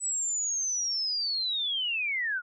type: linear sweep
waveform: sine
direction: down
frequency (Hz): 7990 to 1394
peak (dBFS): -27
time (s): 0-2.42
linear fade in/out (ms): 50
effects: none